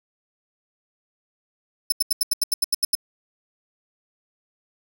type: tone bursts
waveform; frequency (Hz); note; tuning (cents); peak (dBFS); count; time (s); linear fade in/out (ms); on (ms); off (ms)
20% pulse; 5274; E8; 0; -11; 11; 1.9-2.952; 5; 22; 81
effects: none